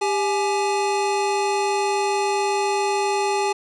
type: tone pair together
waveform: square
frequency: 397.3 / 841.8 Hz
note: G4 / G#5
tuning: +23 / +23 cents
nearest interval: octave + minor second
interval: 1300 cents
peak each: -23 dBFS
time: 0.01-3.53 s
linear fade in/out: 10 ms
effects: resampled to 22050 Hz + 9-bit